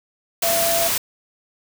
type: tone in noise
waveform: sine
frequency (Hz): 673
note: E5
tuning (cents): +36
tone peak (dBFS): -20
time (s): 0.43-0.88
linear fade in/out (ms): 5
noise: white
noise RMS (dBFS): -21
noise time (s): 0.42-0.98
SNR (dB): -2
effects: none